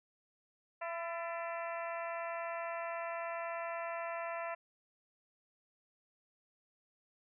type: harmonic tone with a mistuned harmonic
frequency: 336.2 Hz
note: E4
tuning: 34 cents sharp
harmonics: 2 / 3 / 4 / 5 / 6 / 7 / 8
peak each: -40 / -44 / -46 / -48 / -50 / -51 / -52 dBFS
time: 0.81-4.55 s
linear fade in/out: 10 ms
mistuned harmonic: 5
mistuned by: +74 cents
effects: none